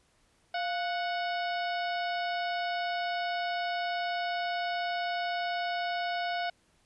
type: harmonic tone with a mistuned harmonic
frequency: 738 Hz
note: F#5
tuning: 5 cents flat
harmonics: 1 / 2 / 3 / 4 / 5 / 6 / 7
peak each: -31 / -37 / -41 / -43 / -45 / -47 / -48 dBFS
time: 0.54-6.5 s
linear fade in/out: 5 ms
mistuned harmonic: 1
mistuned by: -95 cents
effects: pink hiss -68 dBFS RMS until 6.85 s + resampled to 24000 Hz